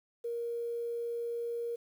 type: tone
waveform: sine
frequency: 470.1 Hz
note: A#4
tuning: 15 cents sharp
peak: -33 dBFS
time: 0.24-1.76 s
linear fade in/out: 10 ms
effects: 10-bit